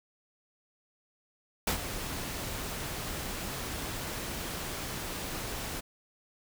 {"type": "noise with ADSR envelope", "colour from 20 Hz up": "pink", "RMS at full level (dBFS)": -27, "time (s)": [1.67, 5.81], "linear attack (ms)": 5, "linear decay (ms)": 97, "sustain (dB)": -10, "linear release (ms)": 17, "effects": []}